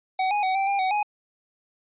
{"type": "tone with pitch steps", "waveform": "square", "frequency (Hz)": [754, 828, 753, 780, 798, 752, 834], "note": ["F#5", "G#5", "F#5", "G5", "G5", "F#5", "G#5"], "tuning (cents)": [32, -5, 30, -9, 31, 28, 7], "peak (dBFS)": -22, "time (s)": [0.19, 1.03], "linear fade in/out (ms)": 5, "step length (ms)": 120, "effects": ["resampled to 8000 Hz"]}